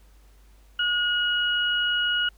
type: tone pair together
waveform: sine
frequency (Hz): 1442 / 2902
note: F#6 / F#7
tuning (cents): -45 / -34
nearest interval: octave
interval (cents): 1211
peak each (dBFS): -24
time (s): 0.79-2.29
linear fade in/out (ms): 5
effects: added 50 Hz sine -51 dBFS peak until 2.37 s + pink hiss -62 dBFS RMS until 2.37 s